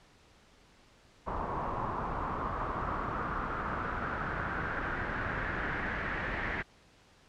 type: noise with low-pass filter sweep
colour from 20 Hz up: pink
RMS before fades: -35 dBFS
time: 1.26-6.63 s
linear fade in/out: 20 ms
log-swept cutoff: 1000 to 1900 Hz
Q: 4
effects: pink hiss -61 dBFS RMS until 7.28 s + low-pass 6000 Hz 12 dB/octave